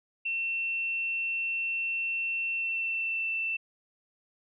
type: tone with pitch glide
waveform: sine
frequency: 2700 to 2672 Hz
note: E7 to E7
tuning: +41 to +23 cents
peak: -28 dBFS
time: 0.25-3.57 s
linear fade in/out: 10 ms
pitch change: -18 cents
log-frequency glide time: 2.56-3.31 s
effects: none